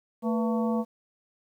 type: harmonic tone with a mistuned harmonic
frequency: 224.7 Hz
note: A3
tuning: 37 cents sharp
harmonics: 1 / 2 / 3 / 4 / 5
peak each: -25 / -31 / -35 / -37 / -39 dBFS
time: 0.22-0.85 s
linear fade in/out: 50 ms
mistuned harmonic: 2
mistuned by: +150 cents
effects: 10-bit